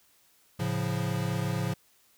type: chord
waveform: square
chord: A augmented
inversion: none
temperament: equal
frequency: 110 / 138.59 / 174.61 Hz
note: A2 / C#3 / E#3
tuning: 0 / 0 / 0 cents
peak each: -33 dBFS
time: 0.59-1.74 s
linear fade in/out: 10 ms
effects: white hiss -64 dBFS RMS until 2.17 s